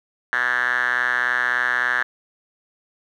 5% pulse tone with band-pass filter, 123.47 Hz, B2, in tune, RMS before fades -21 dBFS, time 0.33-2.03 s, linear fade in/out 0 ms, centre 1700 Hz, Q 8.5, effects none

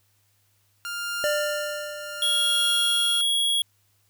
sawtooth tone with tremolo, 1400 Hz, F6, 4 cents sharp, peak -23 dBFS, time 0.85-3.21 s, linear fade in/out 0 ms, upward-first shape triangle, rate 0.68 Hz, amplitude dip 75%
square tone with exponential decay, 595 Hz, D5, 22 cents sharp, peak -22 dBFS, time 1.24-3.36 s, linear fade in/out 0 ms, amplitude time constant 460 ms
square tone, 3322 Hz, G#7, in tune, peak -21 dBFS, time 2.22-3.62 s, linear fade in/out 2 ms
effects added 101 Hz sine -67 dBFS peak until 4.09 s + white hiss -67 dBFS RMS until 4.09 s

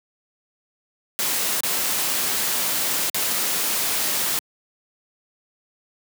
white noise with dropouts, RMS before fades -23 dBFS, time 1.19-4.39 s, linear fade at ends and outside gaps 0 ms, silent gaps 1.605-1.634 / 3.097-3.145 s, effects high-pass 150 Hz 12 dB/octave

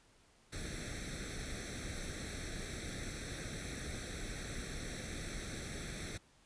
pink noise with comb filter, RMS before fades -43 dBFS, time 0.52-6.18 s, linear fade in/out 10 ms, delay 0.51 ms, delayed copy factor +0.85, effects pink hiss -67 dBFS RMS until 6.45 s + resampled to 22050 Hz

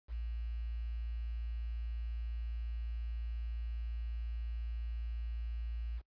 sine tone with quantisation, 57.2 Hz, A#1, 32 cents flat, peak -36 dBFS, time 0.08-6.02 s, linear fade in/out 50 ms, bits 10, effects noise-tail reverb RT60 0.1 s tail -23 dB re dry + resampled to 11025 Hz

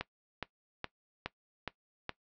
click train, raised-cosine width 0.3 ms, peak -19 dBFS, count 6, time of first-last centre 0.01-2.093 s, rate 2.4 Hz, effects noise-tail reverb RT60 0.1 s tail -18 dB re dry + low-pass 5000 Hz 12 dB/octave

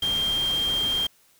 sine tone in noise, 3190 Hz, G7, 30 cents sharp, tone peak -22 dBFS, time 0.02-1.07 s, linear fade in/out 5 ms, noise pink, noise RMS -35 dBFS, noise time 0.02-1.07 s, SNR +10 dB, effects white hiss -60 dBFS RMS until 1.39 s

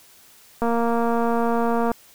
click train, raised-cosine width 1 ms, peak -10 dBFS, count 303, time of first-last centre 0.62-1.916 s, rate 233 Hz, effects white hiss -51 dBFS RMS until 2.14 s

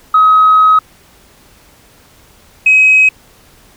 sine tone pair in turn, 1270 / 2540 Hz, D#6 / D#7, +35 / +35 cents, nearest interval octave, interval 1200 cents, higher second, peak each -3 dBFS, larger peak neither, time 0.14-0.79 / 2.66-3.09 s, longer first, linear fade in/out 5 ms, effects tanh soft clip ceiling 0 dBFS + pink hiss -45 dBFS RMS until 3.76 s

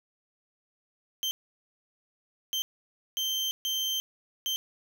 35% pulse tone bursts at uneven times, 3126 Hz, G7, 6 cents flat, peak -26 dBFS, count 5, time 1.23-1.31 / 2.53-2.62 / 3.17-3.51 / 3.65-4 / 4.46-4.56 s, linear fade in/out 0 ms, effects none

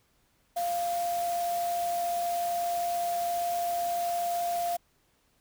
sine tone in noise, 695 Hz, F5, 9 cents flat, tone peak -27 dBFS, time 0.56-4.77 s, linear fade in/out 10 ms, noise white, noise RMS -41 dBFS, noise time 0.56-4.77 s, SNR +11 dB, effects pink hiss -69 dBFS RMS until 5.4 s

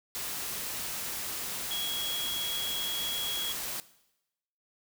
sine tone in noise, 3322 Hz, G#7, in tune, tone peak -32 dBFS, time 1.71-3.52 s, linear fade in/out 0 ms, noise white, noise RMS -36 dBFS, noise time 0.15-3.8 s, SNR +1 dB, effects noise-tail reverb RT60 0.9 s tail -18 dB re dry

